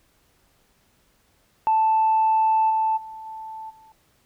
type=tone with level steps; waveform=sine; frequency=880 Hz; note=A5; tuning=in tune; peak=-15 / -18 / -35 / -33 / -48 dBFS; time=1.67-3.92 s; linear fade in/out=0 ms; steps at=2.69 / 2.96 / 3.25 / 3.69 s; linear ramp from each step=20 ms; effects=tanh soft clip ceiling -12 dBFS + pink hiss -63 dBFS RMS until 4.25 s